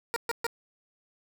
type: tone bursts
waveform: 15% pulse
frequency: 467.5 Hz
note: A#4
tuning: 5 cents sharp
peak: -21 dBFS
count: 3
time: 0.14-0.466 s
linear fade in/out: 0 ms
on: 22 ms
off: 130 ms
effects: none

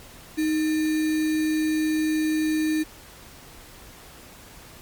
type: tone with sample-and-hold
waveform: sine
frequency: 311.6 Hz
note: D#4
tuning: 3 cents sharp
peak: -20 dBFS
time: 0.37-2.84 s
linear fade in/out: 20 ms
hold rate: 2100 Hz
effects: pink hiss -46 dBFS RMS until 4.81 s + MP3 96 kbps

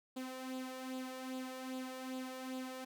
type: tone with flanger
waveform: sawtooth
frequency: 258.6 Hz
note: C4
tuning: 20 cents flat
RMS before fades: -44 dBFS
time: 0.16-2.85 s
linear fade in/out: 10 ms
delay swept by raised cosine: 0.25 to 1.75 ms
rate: 2.5 Hz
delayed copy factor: +0.6
effects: none

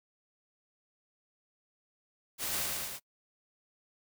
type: noise with echo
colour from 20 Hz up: white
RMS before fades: -35 dBFS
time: 2.38-2.67 s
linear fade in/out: 50 ms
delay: 110 ms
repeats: 3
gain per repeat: -2 dB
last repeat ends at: 3 s
effects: noise-tail reverb RT60 0.1 s tail -25 dB re dry

